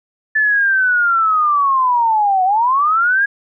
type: linear two-way sweep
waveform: sine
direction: down then up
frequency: 1752 to 729 to 1658 Hz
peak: -11 dBFS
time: 0.35-3.26 s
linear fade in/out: 10 ms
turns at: 2.44 s
effects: none